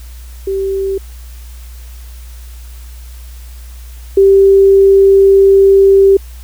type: tone pair in turn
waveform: sine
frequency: 388.3 / 391.2 Hz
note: G4 / G4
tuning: -16 / -4 cents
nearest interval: unison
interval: 12 cents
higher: second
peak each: -13 / -3 dBFS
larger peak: second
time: 0.47-0.98 / 4.17-6.17 s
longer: second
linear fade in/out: 5 ms
effects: added 60 Hz sine -28 dBFS peak until 6.43 s + white hiss -42 dBFS RMS until 6.43 s